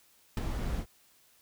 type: noise with ADSR envelope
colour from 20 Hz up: brown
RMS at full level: -25 dBFS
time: 0.37-0.86 s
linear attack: 3 ms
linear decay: 21 ms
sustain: -8 dB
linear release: 76 ms
effects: white hiss -64 dBFS RMS until 1.41 s